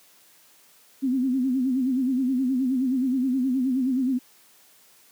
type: tone with vibrato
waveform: sine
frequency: 258.5 Hz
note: C4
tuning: 21 cents flat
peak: -20 dBFS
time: 1.02-4.19 s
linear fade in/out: 20 ms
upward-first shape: sine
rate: 9.5 Hz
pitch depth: 91 cents each way
effects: white hiss -56 dBFS RMS until 5.11 s + high-pass 150 Hz 12 dB/octave